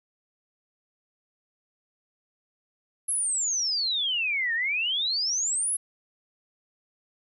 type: exponential two-way sweep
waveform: sine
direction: down then up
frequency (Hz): 11190 to 1779 to 11190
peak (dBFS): -24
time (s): 3.08-5.77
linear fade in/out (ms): 10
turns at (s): 4.54
effects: none